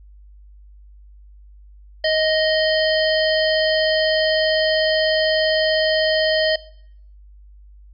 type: harmonic tone with a mistuned harmonic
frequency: 622.3 Hz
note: D#5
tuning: in tune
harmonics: 1 / 3 / 5 / 7 / 8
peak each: -18 / -23 / -25 / -26 / -27 dBFS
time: 2.04-6.56 s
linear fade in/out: 5 ms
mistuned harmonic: 1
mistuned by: +16 cents
effects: noise-tail reverb RT60 0.7 s tail -22 dB re dry + added 50 Hz sine -42 dBFS peak until 7.93 s